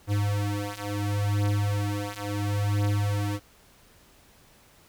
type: beating tone pair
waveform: square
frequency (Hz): 102 / 102.72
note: G#2 / G#2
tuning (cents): -31 / -19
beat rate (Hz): 0.72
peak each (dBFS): -29 / -28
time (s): 0.07-3.4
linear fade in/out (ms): 50
effects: pink hiss -57 dBFS RMS until 4.88 s